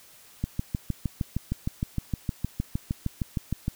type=click train; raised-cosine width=5 ms; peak=-14 dBFS; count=22; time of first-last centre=0.44-3.681 s; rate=6.48 Hz; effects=white hiss -53 dBFS RMS until 3.75 s